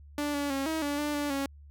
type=tone with pitch steps; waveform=sawtooth; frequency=292.6 / 286.1 / 272.6 / 318.9 / 288.1 / 295.5 / 290.6 / 275.7 Hz; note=D4 / D4 / C#4 / D#4 / D4 / D4 / D4 / C#4; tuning=-6 / -45 / -29 / +43 / -33 / +11 / -18 / -9 cents; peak=-25 dBFS; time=0.18-1.46 s; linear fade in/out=2 ms; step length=160 ms; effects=added 72 Hz sine -48 dBFS peak until 1.7 s